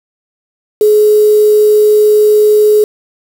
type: tone with quantisation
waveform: sine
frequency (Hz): 423.3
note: G#4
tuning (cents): +33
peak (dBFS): -4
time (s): 0.81-2.84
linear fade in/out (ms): 2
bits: 4
effects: none